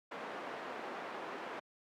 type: band-pass noise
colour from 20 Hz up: pink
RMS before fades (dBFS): -44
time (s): 0.11-1.6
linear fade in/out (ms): 10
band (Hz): 380 to 1700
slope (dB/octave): 12
effects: high-pass 150 Hz 12 dB/octave